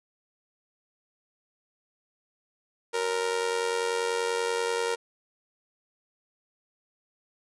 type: tone with amplitude modulation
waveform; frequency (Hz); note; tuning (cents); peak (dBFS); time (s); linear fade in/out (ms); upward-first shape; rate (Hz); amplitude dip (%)
sawtooth; 466.2; A#4; 0; -19; 2.93-4.96; 20; sine; 90.3; 70
effects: resampled to 24000 Hz